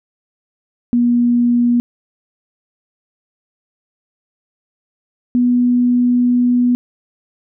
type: tone pair in turn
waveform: sine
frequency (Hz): 240.4 / 245.2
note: B3 / B3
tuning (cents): -46 / -12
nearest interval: unison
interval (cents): 34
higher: second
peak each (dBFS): -10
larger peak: neither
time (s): 0.93-1.8 / 5.35-6.75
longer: second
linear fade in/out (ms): 0
effects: none